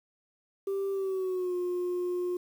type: tone with pitch glide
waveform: sine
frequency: 392 to 357.4 Hz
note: G4 to F4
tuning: 0 to +40 cents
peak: -26 dBFS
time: 0.67-2.37 s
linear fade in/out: 5 ms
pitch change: -160 cents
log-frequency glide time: 0.92-1.56 s
effects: tanh soft clip ceiling -27 dBFS + 9-bit